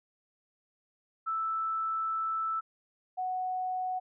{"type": "tone pair in turn", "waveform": "sine", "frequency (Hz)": [1318.5, 740], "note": ["E6", "F#5"], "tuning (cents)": [0, 0], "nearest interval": "minor seventh", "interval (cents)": 1000, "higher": "first", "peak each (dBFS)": [-29, -30], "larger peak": "first", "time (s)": [[1.26, 2.61], [3.17, 4]], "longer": "first", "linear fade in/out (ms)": 20, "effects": []}